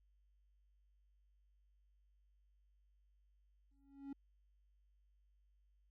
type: tone with exponential growth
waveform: triangle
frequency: 277.2 Hz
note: C#4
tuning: in tune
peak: -40 dBFS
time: 3.71-4.13 s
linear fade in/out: 5 ms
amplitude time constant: 90 ms
effects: added 50 Hz sine -70 dBFS peak until 5.9 s